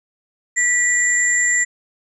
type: tone pair together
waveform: sine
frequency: 1951 / 7290 Hz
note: B6 / A#8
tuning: -22 / -40 cents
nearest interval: octave + major seventh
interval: 2282 cents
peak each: -16 / -18 dBFS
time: 0.56-1.65 s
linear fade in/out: 20 ms
effects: none